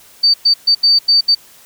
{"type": "tone bursts at uneven times", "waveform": "sine", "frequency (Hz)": 4597, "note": "D8", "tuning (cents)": -38, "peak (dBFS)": -7, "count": 6, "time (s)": [[0.23, 0.34], [0.45, 0.54], [0.67, 0.75], [0.83, 0.99], [1.08, 1.21], [1.28, 1.35]], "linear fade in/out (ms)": 10, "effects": ["white hiss -44 dBFS RMS until 1.65 s"]}